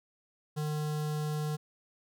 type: tone with notch filter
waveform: square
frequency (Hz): 151.5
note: D#3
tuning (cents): -46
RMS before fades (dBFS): -33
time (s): 0.56-1.57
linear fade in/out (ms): 20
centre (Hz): 2200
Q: 1.7
effects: none